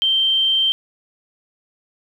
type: tone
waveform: sine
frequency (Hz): 3136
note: G7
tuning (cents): 0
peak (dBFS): -14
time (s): 0.02-0.72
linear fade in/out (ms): 0
effects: 8-bit